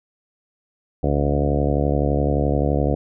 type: harmonic tone with a mistuned harmonic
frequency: 71.7 Hz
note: D2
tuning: 41 cents flat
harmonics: 1 / 2 / 3 / 4 / 5 / 6 / 7 / 8 / 9 / 10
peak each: -22 / -23 / -28 / -25 / -30 / -28 / -26 / -29 / -30 / -31 dBFS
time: 1.03-2.95 s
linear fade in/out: 5 ms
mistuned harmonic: 1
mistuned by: -29 cents
effects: none